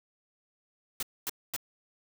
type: noise bursts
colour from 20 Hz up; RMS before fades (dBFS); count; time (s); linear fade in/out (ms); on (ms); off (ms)
white; -33; 3; 1-1.564; 2; 28; 240
effects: none